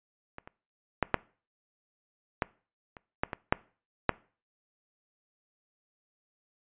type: clicks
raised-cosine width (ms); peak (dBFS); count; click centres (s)
0.5; -26 / -30 / -9 / -7 / -11 / -30 / -11 / -18 / -6 / -6; 10; 0.384 / 0.475 / 1.027 / 1.143 / 2.422 / 2.968 / 3.235 / 3.332 / 3.525 / 4.093
effects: noise-tail reverb RT60 0.4 s tail -22 dB re dry + resampled to 8000 Hz